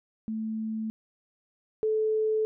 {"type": "tone pair in turn", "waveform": "sine", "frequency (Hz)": [220, 434.9], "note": ["A3", "A4"], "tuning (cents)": [0, -20], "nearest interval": "octave", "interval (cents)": 1180, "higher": "second", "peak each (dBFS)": [-29, -23], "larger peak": "second", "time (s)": [[0.28, 0.9], [1.83, 2.45]], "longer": "neither", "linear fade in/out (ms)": 0, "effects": []}